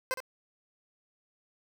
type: tone with echo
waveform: 15% pulse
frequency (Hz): 517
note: C5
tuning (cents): -21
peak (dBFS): -22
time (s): 0.11-0.14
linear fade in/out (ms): 0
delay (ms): 63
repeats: 1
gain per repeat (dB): -9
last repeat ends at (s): 0.203
effects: none